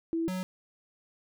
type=tone pair in turn; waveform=sine / square; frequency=329.6 / 184.98 Hz; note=E4 / F#3; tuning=0 / 0 cents; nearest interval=minor seventh; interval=1000 cents; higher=first; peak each=-27 / -32 dBFS; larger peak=first; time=0.13-0.28 / 0.28-0.43 s; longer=neither; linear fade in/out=0 ms; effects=none